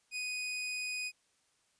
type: tone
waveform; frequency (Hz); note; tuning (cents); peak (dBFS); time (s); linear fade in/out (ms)
sawtooth; 2489; D#7; 0; -32; 0.11-1.12; 50
effects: white hiss -73 dBFS RMS until 1.79 s + resampled to 22050 Hz

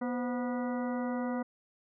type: harmonic tone with a mistuned harmonic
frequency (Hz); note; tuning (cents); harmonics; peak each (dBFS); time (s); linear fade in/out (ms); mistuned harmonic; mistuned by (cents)
243.9; B3; -21; 1 / 2 / 3 / 4 / 5 / 6 / 8; -32 / -38 / -42 / -44 / -46 / -48 / -50; 0.01-1.43; 10; 2; +84
effects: none

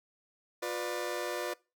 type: chord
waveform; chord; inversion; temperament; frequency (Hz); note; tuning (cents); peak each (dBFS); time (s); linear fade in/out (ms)
sawtooth; B diminished; second; just; 355.6 / 493.9 / 592.7; F4 / B4 / D5; +31 / 0 / +16; -34; 0.62-1.54; 10
effects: noise-tail reverb RT60 0.3 s tail -23 dB re dry

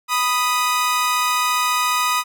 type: tone pair together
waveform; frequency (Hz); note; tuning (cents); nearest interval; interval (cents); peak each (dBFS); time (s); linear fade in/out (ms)
sawtooth; 988.7 / 1244.5; B5 / D#6; +2 / 0; major third; 398; -18 / -15; 0.08-2.24; 50
effects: none

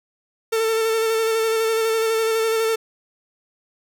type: tone with vibrato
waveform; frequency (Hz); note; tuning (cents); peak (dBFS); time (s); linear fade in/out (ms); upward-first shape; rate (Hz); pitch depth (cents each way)
45% pulse; 447.3; A4; +28; -18; 0.52-2.76; 10; square; 12; 18
effects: none

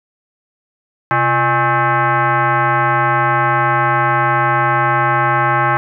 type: tone with frequency modulation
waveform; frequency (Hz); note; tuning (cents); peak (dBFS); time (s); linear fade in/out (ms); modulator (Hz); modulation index
sine; 130.81; C3; 0; -11; 1.11-5.77; 0; 477; 3.3
effects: none

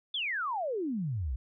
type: exponential sweep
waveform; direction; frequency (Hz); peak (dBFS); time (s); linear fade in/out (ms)
sine; down; 3561 to 55.9; -30; 0.14-1.36; 5
effects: none

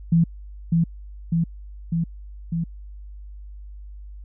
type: tone with echo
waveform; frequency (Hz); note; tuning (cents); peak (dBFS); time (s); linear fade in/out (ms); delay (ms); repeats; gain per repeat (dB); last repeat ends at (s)
sine; 167; E3; +23; -13; 0.12-0.24; 5; 600; 4; -2; 2.64
effects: added 50 Hz sine -36 dBFS peak until 4.24 s

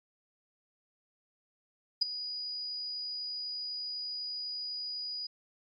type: tone with ADSR envelope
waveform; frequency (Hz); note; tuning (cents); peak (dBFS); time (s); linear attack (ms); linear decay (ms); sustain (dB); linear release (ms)
sine; 4916; D#8; -22; -20; 2.01-5.27; 12; 10; -15; 8
effects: MP3 64 kbps

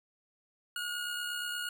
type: tone with amplitude modulation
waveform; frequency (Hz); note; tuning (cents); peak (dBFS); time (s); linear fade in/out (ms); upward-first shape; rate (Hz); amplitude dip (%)
25% pulse; 1439; F#6; -49; -29; 0.76-1.69; 2; sine; 68.5; 40
effects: none

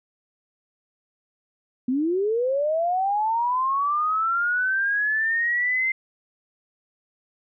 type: linear sweep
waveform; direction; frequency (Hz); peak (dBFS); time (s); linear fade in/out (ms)
sine; up; 242.5 to 2093; -20; 1.88-5.92; 5
effects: none

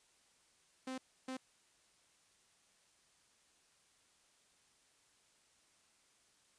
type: tone bursts at uneven times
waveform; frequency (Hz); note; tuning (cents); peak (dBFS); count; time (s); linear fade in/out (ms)
sawtooth; 259.8; C4; -12; -37; 2; 0.87-0.98 / 1.28-1.37; 5
effects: white hiss -71 dBFS RMS until 6.58 s + resampled to 22050 Hz

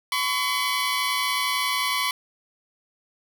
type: tone pair together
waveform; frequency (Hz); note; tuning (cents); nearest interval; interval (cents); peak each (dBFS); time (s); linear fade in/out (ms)
15% pulse; 1016 / 1127.1; B5 / C#6; +49 / +28; major second; 179; -19 / -19; 0.12-2.11; 2
effects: none

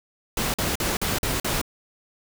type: noise bursts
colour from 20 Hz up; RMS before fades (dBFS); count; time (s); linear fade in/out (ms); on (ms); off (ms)
pink; -25; 6; 0.37-1.615; 2; 170; 45
effects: none

